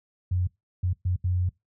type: tone bursts at uneven times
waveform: sine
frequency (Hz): 90.4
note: F#2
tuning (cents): -40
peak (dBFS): -21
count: 4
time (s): 0.31-0.47 / 0.83-0.93 / 1.05-1.16 / 1.24-1.49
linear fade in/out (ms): 5
effects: noise-tail reverb RT60 0.2 s tail -24 dB re dry + high-pass 60 Hz 12 dB/octave